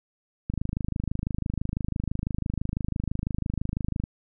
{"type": "click train", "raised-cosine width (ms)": 5, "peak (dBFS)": -15, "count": 93, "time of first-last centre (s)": [0.5, 4.038], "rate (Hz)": 26, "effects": []}